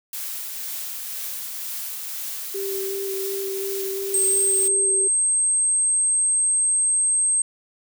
blue noise with tremolo, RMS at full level -30 dBFS, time 0.13-4.68 s, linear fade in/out 2 ms, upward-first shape triangle, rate 2 Hz, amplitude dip 25%
sine tone with vibrato, 390.1 Hz, G4, 8 cents flat, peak -26 dBFS, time 2.54-5.08 s, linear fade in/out 10 ms, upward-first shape square, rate 2.8 Hz, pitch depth 11 cents each way
sine tone, 8372 Hz, C9, in tune, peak -17 dBFS, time 4.14-7.42 s, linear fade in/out 2 ms
effects none

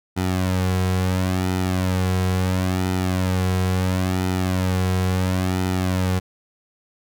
sawtooth tone with flanger, 92.5 Hz, F#2, in tune, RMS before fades -21 dBFS, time 0.16-6.2 s, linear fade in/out 20 ms, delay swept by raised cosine 1.8 to 3.4 ms, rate 0.73 Hz, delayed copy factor -0.65, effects none

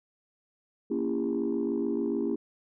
sine chord, A# diminished seventh, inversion none, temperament just, 233.1 / 279.7 / 335.6 / 402.8 Hz, A#3 / C#4 / E4 / G4, 0 / +16 / +31 / +47 cents, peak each -31 dBFS, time 0.9-2.36 s, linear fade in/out 10 ms, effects tanh soft clip ceiling -20 dBFS

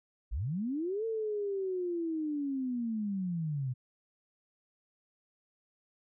sine linear two-way sweep, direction up then down, 41.76 to 454.2 to 122.4 Hz, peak -31 dBFS, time 0.31-3.74 s, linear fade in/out 20 ms, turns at 1.05 s, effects none

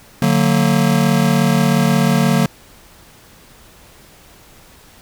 square chord, D augmented, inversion none, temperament just, 146.83 / 183.54 / 229.4 Hz, D3 / F#3 / A#3, 0 / -14 / -28 cents, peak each -17 dBFS, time 0.22-2.46 s, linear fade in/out 2 ms, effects pink hiss -45 dBFS RMS until 5.01 s

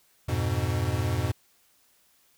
square chord, F diminished, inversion none, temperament equal, 87.31 / 103.83 / 123.47 Hz, F2 / Ab2 / Cb3, 0 / 0 / 0 cents, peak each -30 dBFS, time 0.28-1.32 s, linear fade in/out 10 ms, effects white hiss -64 dBFS RMS until 2.37 s

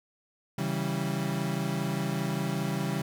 35% pulse chord, C# diminished, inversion none, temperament equal with one note detuned, 138.59 / 163.68 / 196 Hz, C#3 / E3 / G3, 0 / -12 / 0 cents, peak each -31 dBFS, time 0.58-3.02 s, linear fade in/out 5 ms, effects none

